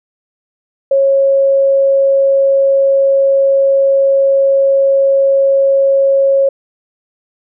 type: tone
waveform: sine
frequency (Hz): 547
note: C#5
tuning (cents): -23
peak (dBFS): -7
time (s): 0.91-6.49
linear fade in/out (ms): 5
effects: none